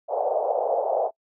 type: band-pass noise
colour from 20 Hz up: white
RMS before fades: -24 dBFS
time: 0.08-1.11 s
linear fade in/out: 50 ms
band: 490 to 760 Hz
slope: 48 dB/octave
effects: noise-tail reverb RT60 0.1 s tail -24 dB re dry